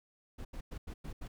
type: noise bursts at uneven times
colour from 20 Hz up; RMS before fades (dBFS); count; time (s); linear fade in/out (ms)
brown; -42; 6; 0.38-0.45 / 0.53-0.61 / 0.71-0.78 / 0.87-0.94 / 1.04-1.13 / 1.21-1.28; 10
effects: none